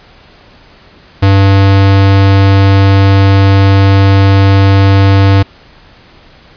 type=tone; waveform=square; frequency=97.9 Hz; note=G2; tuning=2 cents flat; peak=-4 dBFS; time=1.22-5.43 s; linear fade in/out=10 ms; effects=pink hiss -40 dBFS RMS until 6.56 s + resampled to 11025 Hz